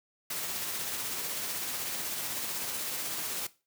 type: noise with tremolo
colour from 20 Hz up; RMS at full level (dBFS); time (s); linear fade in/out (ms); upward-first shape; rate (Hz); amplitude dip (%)
white; -34; 0.3-3.47; 5; sine; 16; 25
effects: noise-tail reverb RT60 0.3 s tail -18 dB re dry + high-pass 100 Hz 12 dB/octave